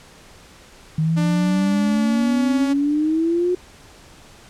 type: exponential sweep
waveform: sine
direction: up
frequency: 155.56 to 364.3 Hz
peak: -16 dBFS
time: 0.98-3.55 s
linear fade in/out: 5 ms
type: tone with pitch glide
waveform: sawtooth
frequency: 296.6 to 280.8 Hz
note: D4 to C#4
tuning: +17 to +22 cents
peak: -20 dBFS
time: 1.16-2.74 s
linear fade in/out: 20 ms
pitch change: -95 cents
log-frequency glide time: 1.29-2.54 s
effects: pink hiss -46 dBFS RMS until 4.49 s + low-pass 9000 Hz 12 dB/octave